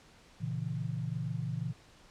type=chord; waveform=sine; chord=A# diminished; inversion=none; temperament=equal; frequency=116.54 / 138.59 / 164.81 Hz; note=A#2 / C#3 / E3; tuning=0 / 0 / 0 cents; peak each=-37 / -37 / -37 dBFS; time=0.4-1.73 s; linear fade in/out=20 ms; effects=pink hiss -59 dBFS RMS until 2.1 s + low-pass 7000 Hz 12 dB/octave